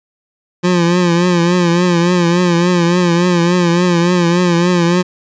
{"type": "tone with vibrato", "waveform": "25% pulse", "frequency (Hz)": 174.8, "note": "F3", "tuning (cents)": 2, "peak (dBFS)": -6, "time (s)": [0.63, 5.03], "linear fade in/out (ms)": 20, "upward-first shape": "triangle", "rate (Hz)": 3.5, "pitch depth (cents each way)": 73, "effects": ["resampled to 16000 Hz"]}